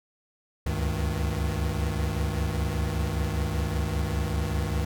square tone cluster, 69.6 / 74.7 / 98.6 / 156.4 Hz, C#2 / D2 / G2 / D#3, +8 / +30 / +11 / +9 cents, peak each -30 / -33 / -32 / -33 dBFS, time 0.66-4.85 s, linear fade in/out 5 ms, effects none

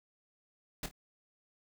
pink noise with echo, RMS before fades -37 dBFS, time 0.83-0.86 s, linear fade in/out 2 ms, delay 26 ms, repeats 2, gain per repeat -11 dB, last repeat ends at 0.912 s, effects none

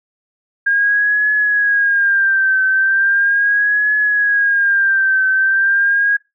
sine tone with vibrato, 1616 Hz, G#6, 48 cents flat, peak -11 dBFS, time 0.66-6.17 s, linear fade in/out 10 ms, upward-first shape triangle, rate 0.38 Hz, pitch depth 89 cents each way, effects noise-tail reverb RT60 0.2 s tail -20 dB re dry

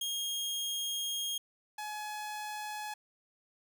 sawtooth tone pair in turn, 3248 / 845.7 Hz, G#7 / G#5, -39 / +31 cents, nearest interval octave + major seventh, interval 2330 cents, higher first, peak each -30 / -34 dBFS, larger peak first, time 0.01-1.38 / 1.78-2.94 s, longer first, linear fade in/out 5 ms, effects none

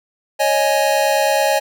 square chord, C# suspended second, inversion none, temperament just, 554.4 / 623.7 / 831.5 Hz, C#5 / D#5 / G#5, 0 / +4 / +2 cents, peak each -19 dBFS, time 0.39-1.6 s, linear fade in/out 20 ms, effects none

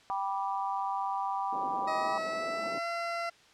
sine chord, G major, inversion none, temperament just, 784 / 980 / 1176 Hz, G5 / B5 / D6, 0 / -14 / +2 cents, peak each -33 / -34 / -37 dBFS, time 0.1-2.18 s, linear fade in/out 0 ms
pink band-pass noise, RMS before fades -44 dBFS, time 1.52-2.79 s, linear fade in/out 10 ms, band 210 to 780 Hz, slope 24 dB/octave
20% pulse tone with pitch glide, 632 to 681.3 Hz, D#5 to F5, +27 to -43 cents, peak -27 dBFS, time 1.87-3.3 s, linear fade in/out 10 ms, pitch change +130 cents, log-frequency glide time 1.98-2.87 s
effects white hiss -59 dBFS RMS until 3.53 s + low-pass 5000 Hz 12 dB/octave

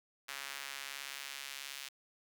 sawtooth tone with high-pass filter sweep, 138.59 Hz, C#3, in tune, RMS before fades -45 dBFS, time 0.28-1.89 s, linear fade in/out 10 ms, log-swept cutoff 1700 to 2700 Hz, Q 1, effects none

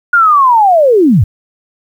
sine linear sweep, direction down, 1444 to 77.78 Hz, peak -4 dBFS, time 0.13-1.24 s, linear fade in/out 5 ms, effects 7-bit

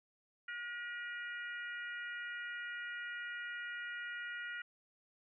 harmonic tone, 479 Hz, A#4, 47 cents sharp, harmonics 3 / 4 / 5 / 6, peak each -43 / -45 / -53 / -53 dBFS, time 0.48-4.62 s, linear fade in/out 5 ms, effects none

